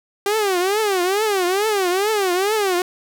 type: tone with vibrato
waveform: sawtooth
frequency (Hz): 393.3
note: G4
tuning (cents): +6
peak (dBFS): -13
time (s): 0.26-2.82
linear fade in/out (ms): 2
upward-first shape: triangle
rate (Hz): 2.3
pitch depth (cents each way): 220
effects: 9-bit